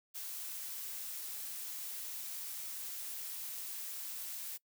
blue noise, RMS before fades -43 dBFS, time 0.14-4.58 s, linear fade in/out 20 ms, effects noise-tail reverb RT60 0.1 s tail -23 dB re dry

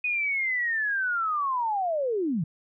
sine linear sweep, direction down, 2500 to 142.2 Hz, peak -24 dBFS, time 0.04-2.44 s, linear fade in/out 5 ms, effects none

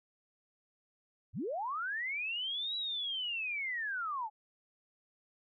sine linear two-way sweep, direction up then down, 65.41 to 3930 to 819 Hz, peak -34 dBFS, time 1.33-4.3 s, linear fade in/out 50 ms, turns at 2.76 s, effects none

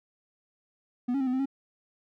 triangle tone with pitch steps, 245.7 / 276.6 / 263.4 / 251.6 / 261.2 / 273.2 Hz, B3 / C#4 / C4 / B3 / C4 / C#4, -9 / -4 / +12 / +32 / -3 / -25 cents, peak -23 dBFS, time 1.08-1.458 s, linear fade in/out 10 ms, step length 63 ms, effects none

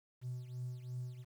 triangle tone with tremolo, 124.9 Hz, B2, 20 cents sharp, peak -34 dBFS, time 0.21-1.25 s, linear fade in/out 50 ms, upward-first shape triangle, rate 2.9 Hz, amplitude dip 80%, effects tanh soft clip ceiling -35 dBFS + 11-bit

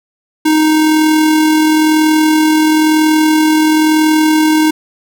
square tone with amplitude modulation, 311.1 Hz, D#4, in tune, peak -7 dBFS, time 0.45-4.71 s, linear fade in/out 10 ms, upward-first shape sine, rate 41 Hz, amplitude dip 25%, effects none

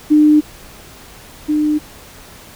sine tone pair in turn, 301.8 / 301.8 Hz, D4 / D4, +47 / +47 cents, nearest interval unison, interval 0 cents, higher neither, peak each -6 / -12 dBFS, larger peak first, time 0.1-0.41 / 1.48-1.79 s, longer neither, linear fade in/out 20 ms, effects pink hiss -39 dBFS RMS until 2.55 s

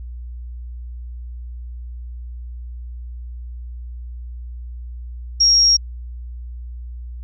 sine tone, 5588 Hz, F8, in tune, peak -10 dBFS, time 5.4-5.77 s, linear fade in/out 10 ms, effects added 60 Hz sine -29 dBFS peak until 7.23 s

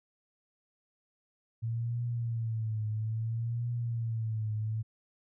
sine tone with vibrato, 113.5 Hz, A#2, 46 cents flat, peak -30 dBFS, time 1.62-4.83 s, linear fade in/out 20 ms, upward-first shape triangle, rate 0.6 Hz, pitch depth 100 cents each way, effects none

